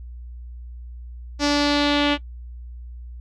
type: tone with low-pass filter sweep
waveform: sawtooth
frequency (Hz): 290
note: D4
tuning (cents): -22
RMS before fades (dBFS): -19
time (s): 1.39-2.18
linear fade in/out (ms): 50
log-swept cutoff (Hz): 5500 to 3100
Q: 3.2
effects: noise-tail reverb RT60 0.1 s tail -18 dB re dry + added 60 Hz sine -34 dBFS peak until 3.2 s